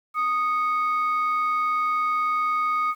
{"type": "tone pair together", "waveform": "sine", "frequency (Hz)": [1240.9, 2211], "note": ["D#6", "C#7"], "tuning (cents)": [-5, -5], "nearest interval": "minor seventh", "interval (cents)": 1000, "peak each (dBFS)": [-20, -30], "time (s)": [0.14, 2.95], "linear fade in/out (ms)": 50, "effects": ["tanh soft clip ceiling -16 dBFS", "9-bit"]}